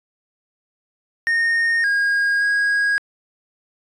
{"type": "tone with pitch steps", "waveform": "triangle", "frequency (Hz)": [1842, 1630, 1644], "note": ["A#6", "G#6", "G#6"], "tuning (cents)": [-21, -33, -18], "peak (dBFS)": -14, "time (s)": [1.27, 2.98], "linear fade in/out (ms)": 0, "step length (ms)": 570, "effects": ["resampled to 24000 Hz"]}